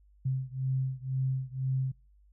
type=beating tone pair; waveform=sine; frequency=130.8 / 132.8 Hz; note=C3 / C3; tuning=0 / +26 cents; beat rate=2 Hz; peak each=-31 / -32 dBFS; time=0.25-1.92 s; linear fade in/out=10 ms; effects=noise-tail reverb RT60 0.3 s tail -26 dB re dry + added 50 Hz sine -58 dBFS peak until 2.32 s

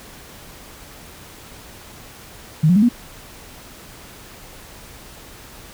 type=tone with pitch steps; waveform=sine; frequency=155.56 / 179.73 / 207.6 / 239.9 Hz; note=D#3 / F3 / G#3 / A#3; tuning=0 / +50 / 0 / +50 cents; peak=-10 dBFS; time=2.63-2.89 s; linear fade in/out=10 ms; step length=65 ms; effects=pink hiss -41 dBFS RMS until 5.73 s

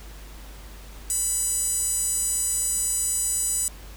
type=tone with high-pass filter; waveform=sawtooth; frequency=988 Hz; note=B5; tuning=in tune; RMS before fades=-25 dBFS; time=1.1-3.68 s; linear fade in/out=0 ms; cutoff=8200 Hz; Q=7; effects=added 50 Hz sine -40 dBFS peak until 3.96 s + pink hiss -47 dBFS RMS until 3.96 s

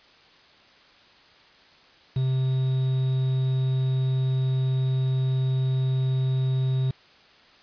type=tone with quantisation; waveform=triangle; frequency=130.81 Hz; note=C3; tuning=in tune; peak=-19 dBFS; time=2.16-6.91 s; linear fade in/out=5 ms; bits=7; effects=white hiss -54 dBFS RMS until 7.62 s + resampled to 11025 Hz

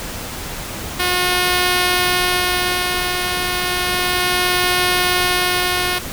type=tone with tremolo; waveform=5% pulse; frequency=360.4 Hz; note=F#4; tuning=45 cents flat; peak=-3 dBFS; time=0.99-5.99 s; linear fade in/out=10 ms; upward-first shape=sine; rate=0.32 Hz; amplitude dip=40%; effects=pink hiss -28 dBFS RMS until 6.12 s

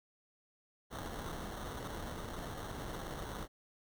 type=noise with sample-and-hold; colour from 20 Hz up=pink; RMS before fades=-43 dBFS; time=0.9-3.48 s; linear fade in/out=50 ms; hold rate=2450 Hz; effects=none

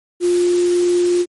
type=tone in noise; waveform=sine; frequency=352.6 Hz; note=F4; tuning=17 cents sharp; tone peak=-12 dBFS; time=0.2-1.26 s; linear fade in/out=50 ms; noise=white; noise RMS=-30 dBFS; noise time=0.2-1.26 s; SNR=+15 dB; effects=MP3 48 kbps

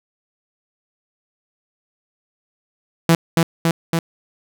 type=tone with echo; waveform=sawtooth; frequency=166 Hz; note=E3; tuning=12 cents sharp; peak=-6 dBFS; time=3.09-3.15 s; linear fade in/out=2 ms; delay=280 ms; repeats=3; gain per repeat=-2 dB; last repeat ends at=3.99 s; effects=none

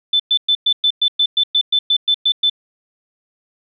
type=tone bursts; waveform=sine; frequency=3520 Hz; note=A7; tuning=in tune; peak=-11 dBFS; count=14; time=0.13-2.498 s; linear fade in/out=5 ms; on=67 ms; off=110 ms; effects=none

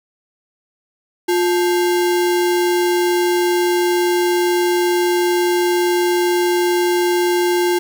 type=tone with sample-and-hold; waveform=sine; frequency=353.6 Hz; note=F4; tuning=22 cents sharp; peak=-13 dBFS; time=1.28-7.79 s; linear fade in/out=10 ms; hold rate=1225 Hz; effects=none

